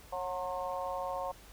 harmonic tone with a mistuned harmonic, 182.5 Hz, F#3, 24 cents flat, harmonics 3 / 4 / 5 / 6, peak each -38 / -39 / -40 / -41 dBFS, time 0.12-1.32 s, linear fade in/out 10 ms, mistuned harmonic 6, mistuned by -37 cents, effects added 50 Hz sine -56 dBFS peak until 1.52 s + pink hiss -56 dBFS RMS until 1.52 s

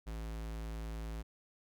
square tone, 55 Hz, A1, in tune, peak -40 dBFS, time 0.06-1.23 s, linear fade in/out 20 ms, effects none

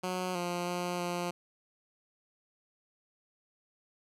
10% pulse tone with pitch steps, 183.1 / 175.7 / 177.2 / 175.6 Hz, F#3 / F3 / F3 / F3, -18 / +11 / +25 / +10 cents, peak -24 dBFS, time 0.03-1.31 s, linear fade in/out 10 ms, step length 320 ms, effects low-pass 12000 Hz 12 dB/octave

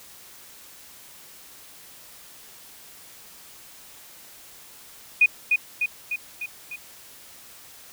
sine tone with echo, 2472 Hz, D#7, 12 cents flat, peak -12 dBFS, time 5.21-5.26 s, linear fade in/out 5 ms, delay 300 ms, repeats 5, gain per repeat -4 dB, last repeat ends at 6.76 s, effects white hiss -47 dBFS RMS until 7.92 s

